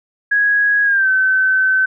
sine tone with pitch glide, 1659 to 1530.1 Hz, G#6 to G6, -2 to -42 cents, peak -11 dBFS, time 0.31-1.86 s, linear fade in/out 10 ms, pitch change -140 cents, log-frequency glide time 0.84-1.09 s, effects none

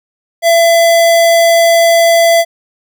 square tone, 672 Hz, E5, 33 cents sharp, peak -6 dBFS, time 0.42-2.45 s, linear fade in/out 50 ms, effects none

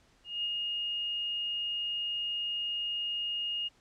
sine tone with ADSR envelope, 2850 Hz, F7, 34 cents sharp, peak -29 dBFS, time 0.24-3.69 s, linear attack 200 ms, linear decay 34 ms, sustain -2 dB, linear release 21 ms, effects pink hiss -65 dBFS RMS until 3.8 s + low-pass 7000 Hz 12 dB/octave

